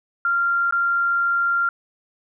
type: tone with dropouts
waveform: sine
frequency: 1387 Hz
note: F6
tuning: 12 cents flat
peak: -17 dBFS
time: 0.25-1.69 s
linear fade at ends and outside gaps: 2 ms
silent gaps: 0.71-0.724 s
effects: none